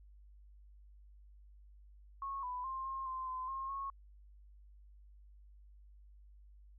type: tone with pitch steps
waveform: sine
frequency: 1096 / 996 / 1057 / 1067 / 1042 / 1028 / 1071 / 1096 Hz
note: C#6 / B5 / C6 / C6 / C6 / C6 / C6 / C#6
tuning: -20 / +14 / +17 / +34 / -7 / -31 / +40 / -20 cents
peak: -38 dBFS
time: 2.22-3.9 s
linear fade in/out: 2 ms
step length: 210 ms
effects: added 50 Hz sine -56 dBFS peak until 6.78 s